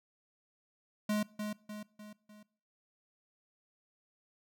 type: tone with echo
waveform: square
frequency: 210.5 Hz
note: G#3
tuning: 24 cents sharp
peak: -30 dBFS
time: 1.09-1.23 s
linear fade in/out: 5 ms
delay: 300 ms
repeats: 4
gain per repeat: -6 dB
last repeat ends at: 2.43 s
effects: noise-tail reverb RT60 0.5 s tail -21 dB re dry